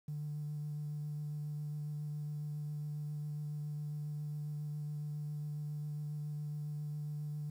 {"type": "tone with vibrato", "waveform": "triangle", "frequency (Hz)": 148.9, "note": "D3", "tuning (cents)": 24, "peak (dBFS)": -34, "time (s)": [0.08, 7.5], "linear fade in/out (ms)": 5, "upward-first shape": "sine", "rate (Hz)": 7.3, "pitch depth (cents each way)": 12, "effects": ["tanh soft clip ceiling -35 dBFS", "11-bit"]}